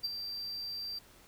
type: tone with ADSR envelope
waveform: triangle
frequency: 4699 Hz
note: D8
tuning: in tune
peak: -28 dBFS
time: 0.03-0.99 s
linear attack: 19 ms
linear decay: 26 ms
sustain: -8 dB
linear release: 8 ms
effects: pink hiss -59 dBFS RMS until 1.27 s